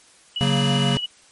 sine tone with tremolo, 2930 Hz, F#7, 18 cents flat, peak -22 dBFS, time 0.36-1.06 s, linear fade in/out 2 ms, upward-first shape sine, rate 18 Hz, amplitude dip 55%
square chord, F# major, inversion second, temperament equal, 138.59 / 185 / 233.1 Hz, C#3 / F#3 / A#3, 0 / 0 / 0 cents, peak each -21 / -25 / -25 dBFS, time 0.41-0.97 s, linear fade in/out 0 ms
effects white hiss -52 dBFS RMS until 1.31 s + MP3 48 kbps

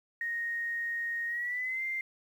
sine tone with pitch glide, 1864.7 to 2093 Hz, A#6 to C7, 0 to 0 cents, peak -31 dBFS, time 0.21-2.01 s, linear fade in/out 2 ms, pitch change +200 cents, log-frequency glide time 1.27-1.83 s, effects 10-bit

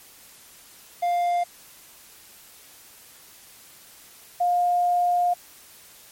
triangle / sine tone pair in turn, 701 / 708.3 Hz, F5 / F5, +6 / +24 cents, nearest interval unison, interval 18 cents, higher second, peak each -18 dBFS, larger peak neither, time 1.02-1.44 / 4.4-5.34 s, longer second, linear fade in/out 10 ms, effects white hiss -49 dBFS RMS until 6.11 s + MP3 64 kbps

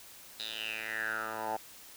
10% pulse tone with band-pass filter sweep, 110 Hz, A2, in tune, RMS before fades -37 dBFS, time 0.39-1.57 s, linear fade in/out 10 ms, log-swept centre 4000 to 810 Hz, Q 7, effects white hiss -52 dBFS RMS until 1.96 s

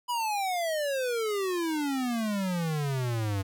square exponential sweep, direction down, 993 to 95.2 Hz, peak -28 dBFS, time 0.08-3.43 s, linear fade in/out 20 ms, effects none

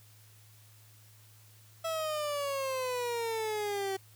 30% pulse exponential sweep, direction down, 659.3 to 382.1 Hz, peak -29 dBFS, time 1.84-3.97 s, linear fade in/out 10 ms, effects added 107 Hz sine -57 dBFS peak until 4.15 s + white hiss -61 dBFS RMS until 4.15 s

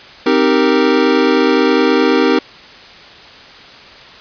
square chord, C minor seventh, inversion none, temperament equal, 261.6 / 311.1 / 392 / 466.2 Hz, C4 / Eb4 / G4 / Bb4, 0 / 0 / 0 / 0 cents, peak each -16 dBFS, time 0.26-2.39 s, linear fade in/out 5 ms, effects white hiss -37 dBFS RMS until 4.2 s + resampled to 11025 Hz

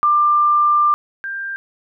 sine tone pair in turn, 1190 / 1588.5 Hz, D6 / G6, +22 / +23 cents, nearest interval perfect fourth, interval 501 cents, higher second, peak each -11 / -23 dBFS, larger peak first, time 0.03-0.94 / 1.24-1.56 s, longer first, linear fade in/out 0 ms, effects none

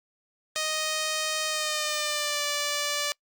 5% pulse tone with pitch glide, 622.3 to 584 Hz, D#5 to D5, 0 to -10 cents, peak -15 dBFS, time 0.56-3.12 s, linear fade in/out 0 ms, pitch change -110 cents, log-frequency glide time 1.47-2.45 s, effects noise-tail reverb RT60 0.1 s tail -26 dB re dry + Opus 48 kbps

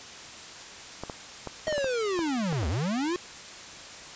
clicks, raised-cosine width 1 ms, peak -20 dBFS, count 10, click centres 1.036 / 1.098 / 1.473 / 1.68 / 1.726 / 1.78 / 1.844 / 2.191 / 2.527 / 2.631 s
square linear two-way sweep, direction down then up, 636 to 68.8 to 366.7 Hz, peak -27 dBFS, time 1.67-3.16 s, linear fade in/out 0 ms, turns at 2.68 s
effects white hiss -43 dBFS RMS until 4.15 s + resampled to 16000 Hz

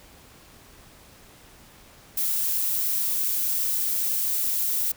violet noise, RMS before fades -25 dBFS, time 2.17-4.92 s, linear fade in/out 5 ms, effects pink hiss -51 dBFS RMS until 4.96 s

